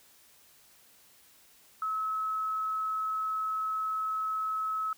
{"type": "tone", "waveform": "sine", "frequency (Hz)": 1291, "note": "E6", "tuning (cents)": -37, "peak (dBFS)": -29, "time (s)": [1.82, 4.93], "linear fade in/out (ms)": 2, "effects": ["white hiss -60 dBFS RMS until 4.97 s"]}